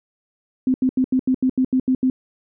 sine tone bursts, 258.3 Hz, C4, 22 cents flat, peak -14 dBFS, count 10, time 0.67-2.1 s, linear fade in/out 2 ms, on 71 ms, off 80 ms, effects none

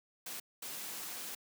white noise bursts at uneven times, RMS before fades -43 dBFS, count 2, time 0.26-0.4 / 0.62-1.35 s, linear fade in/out 5 ms, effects high-pass 150 Hz 12 dB/octave

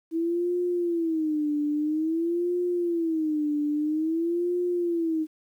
sine tone with vibrato, 323.6 Hz, E4, 32 cents flat, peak -23 dBFS, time 0.11-5.27 s, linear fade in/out 50 ms, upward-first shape sine, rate 0.5 Hz, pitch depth 160 cents each way, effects 10-bit

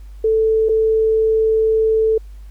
sine tone with dropouts, 441.1 Hz, A4, 4 cents sharp, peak -12 dBFS, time 0.24-2.18 s, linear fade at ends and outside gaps 5 ms, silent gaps 0.687-0.692 s, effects added 50 Hz sine -33 dBFS peak until 2.5 s + pink hiss -57 dBFS RMS until 2.5 s

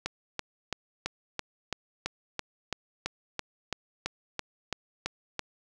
click train, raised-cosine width 0.2 ms, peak -13 dBFS, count 17, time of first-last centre 0.06-5.393 s, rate 3 Hz, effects none

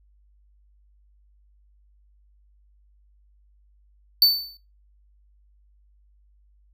square tone with exponential decay, 4525 Hz, C#8, 35 cents sharp, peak -11 dBFS, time 4.22-4.57 s, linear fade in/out 1 ms, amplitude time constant 75 ms, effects noise-tail reverb RT60 0.3 s tail -23 dB re dry + added 50 Hz sine -56 dBFS peak until 6.73 s

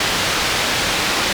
white low-pass noise, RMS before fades -19 dBFS, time 0-1.33 s, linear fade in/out 5 ms, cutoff 4000 Hz, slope 12 dB/octave, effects none

